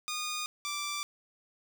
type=tone pair in turn; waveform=10% pulse; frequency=1226 / 1172 Hz; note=D#6 / D6; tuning=-26 / -4 cents; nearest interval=minor second; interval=78 cents; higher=first; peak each=-25 dBFS; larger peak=neither; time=0.08-0.46 / 0.65-1.03 s; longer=neither; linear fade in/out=0 ms; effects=none